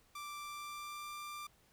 sawtooth tone with pitch glide, 1174.7 to 1185.6 Hz, D6 to D6, 0 to +16 cents, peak -40 dBFS, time 0.15-1.47 s, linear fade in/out 5 ms, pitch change +16 cents, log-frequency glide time 0.39-1.14 s, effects pink hiss -69 dBFS RMS until 1.72 s

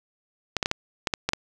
clicks, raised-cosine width 0.2 ms, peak -6 dBFS, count 8, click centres 0.567 / 0.628 / 0.659 / 0.714 / 1.072 / 1.138 / 1.29 / 1.334 s, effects none

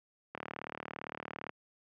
click train, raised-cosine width 0.5 ms, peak -24 dBFS, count 44, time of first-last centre 0.35-1.494 s, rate 37.6 Hz, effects high-pass 150 Hz 12 dB/octave

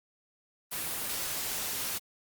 white noise, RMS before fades -34 dBFS, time 0.71-1.99 s, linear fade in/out 20 ms, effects Opus 32 kbps

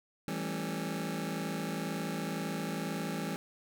sawtooth chord, A dominant seventh, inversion second, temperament just, 165 / 198 / 220 / 275 Hz, E3 / G3 / A3 / C#4, +2 / +18 / 0 / -14 cents, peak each -34 / -35 / -37 / -37 dBFS, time 0.28-3.36 s, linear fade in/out 0 ms, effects none

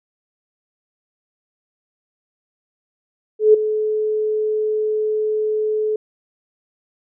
sine tone with ADSR envelope, 429.6 Hz, A4, 41 cents flat, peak -5 dBFS, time 3.39-5.96 s, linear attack 150 ms, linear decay 8 ms, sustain -12 dB, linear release 3 ms, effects none

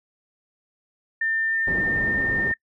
sine tone with pitch glide, 1800 to 1814.6 Hz, A6 to A#6, +39 to -47 cents, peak -21 dBFS, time 1.21-2.54 s, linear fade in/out 5 ms, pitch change +14 cents, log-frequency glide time 1.41-2.25 s
white low-pass noise, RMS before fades -31 dBFS, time 1.67-2.52 s, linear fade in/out 5 ms, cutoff 370 Hz, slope 12 dB/octave
effects noise-tail reverb RT60 0.1 s tail -24 dB re dry

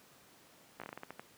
slowing click train, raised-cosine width 0.5 ms, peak -28 dBFS, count 10, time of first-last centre 0.8-1.195 s, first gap 16 ms, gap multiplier 1.24, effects pink hiss -61 dBFS RMS until 1.37 s + high-pass 150 Hz 12 dB/octave

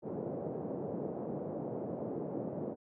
white band-pass noise, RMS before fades -39 dBFS, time 0.02-2.76 s, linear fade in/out 50 ms, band 130 to 560 Hz, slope 24 dB/octave, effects none

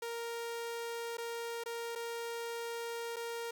sawtooth tone with dropouts, 466.2 Hz, A#4, in tune, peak -34 dBFS, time 0.02-3.51 s, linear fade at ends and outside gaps 5 ms, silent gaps 1.171-1.181 / 1.638-1.659 / 1.953-1.957 / 3.161-3.165 s, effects 11-bit

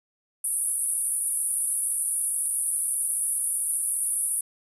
pink band-pass noise, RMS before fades -27 dBFS, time 0.44-4.41 s, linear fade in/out 5 ms, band 9300 to 11000 Hz, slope 96 dB/octave, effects none

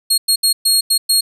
25% pulse tone bursts at uneven times, 4286 Hz, C8, 41 cents sharp, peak -6 dBFS, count 6, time 0.1-0.18 / 0.28-0.36 / 0.43-0.53 / 0.65-0.81 / 0.9-0.98 / 1.09-1.21 s, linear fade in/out 10 ms, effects none

